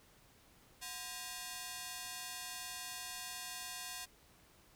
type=ring-modulated tone; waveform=5% pulse; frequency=877 Hz; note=A5; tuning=6 cents flat; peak=-28 dBFS; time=0.81-4.06 s; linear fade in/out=20 ms; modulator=149 Hz; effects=pink hiss -65 dBFS RMS until 4.75 s